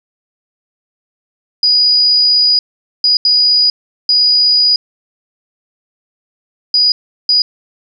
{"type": "tone bursts at uneven times", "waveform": "sine", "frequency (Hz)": 4918, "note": "D#8", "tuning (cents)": -21, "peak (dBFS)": -7, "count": 6, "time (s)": [[1.63, 2.59], [3.04, 3.17], [3.25, 3.7], [4.09, 4.76], [6.74, 6.92], [7.29, 7.42]], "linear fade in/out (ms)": 2, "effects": []}